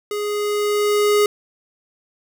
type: tone with level ramp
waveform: square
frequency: 415.3 Hz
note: G#4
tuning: in tune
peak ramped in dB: -23 to -13 dBFS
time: 0.11-1.26 s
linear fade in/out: 2 ms
effects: none